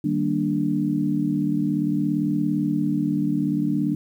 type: chord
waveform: sine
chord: Eb major seventh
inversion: none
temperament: equal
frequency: 155.56 / 196 / 233.1 / 293.7 Hz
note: Eb3 / G3 / Bb3 / D4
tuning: 0 / 0 / 0 / 0 cents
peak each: -27 / -26 / -27 / -23 dBFS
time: 0.04-3.95 s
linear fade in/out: 5 ms
effects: 9-bit